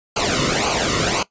pink noise with flanger, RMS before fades -19 dBFS, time 0.16-1.23 s, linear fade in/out 5 ms, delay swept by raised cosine 0.55 to 1.26 ms, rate 1.9 Hz, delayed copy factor -0.8, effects noise-tail reverb RT60 0.1 s tail -18 dB re dry + resampled to 16000 Hz

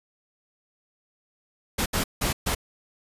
pink noise bursts at uneven times, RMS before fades -25 dBFS, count 4, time 1.78-1.86 / 1.93-2.04 / 2.21-2.33 / 2.46-2.55 s, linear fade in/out 10 ms, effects resampled to 32000 Hz

